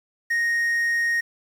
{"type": "tone with quantisation", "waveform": "triangle", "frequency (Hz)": 1864.7, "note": "A#6", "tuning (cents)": 0, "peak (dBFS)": -18, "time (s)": [0.3, 1.21], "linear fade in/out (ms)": 10, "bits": 8, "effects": []}